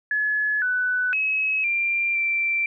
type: tone with pitch steps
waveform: sine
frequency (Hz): 1705 / 1494 / 2565 / 2377 / 2348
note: G#6 / F#6 / E7 / D7 / D7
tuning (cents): +45 / +16 / -48 / +20 / -1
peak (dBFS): -20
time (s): 0.11-2.66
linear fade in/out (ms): 2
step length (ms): 510
effects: none